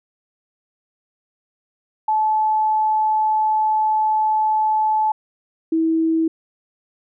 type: tone pair in turn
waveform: sine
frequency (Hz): 865 / 324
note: A5 / E4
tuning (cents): -30 / -30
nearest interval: octave + perfect fourth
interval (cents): 1700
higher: first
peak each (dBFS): -15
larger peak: neither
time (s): 2.08-5.12 / 5.72-6.28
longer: first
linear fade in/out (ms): 5
effects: none